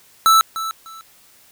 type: tone with echo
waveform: square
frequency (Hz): 1318.5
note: E6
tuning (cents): 0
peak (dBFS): -10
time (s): 0.26-0.41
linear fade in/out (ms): 0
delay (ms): 300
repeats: 2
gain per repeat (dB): -13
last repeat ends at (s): 1.01
effects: white hiss -51 dBFS RMS until 1.51 s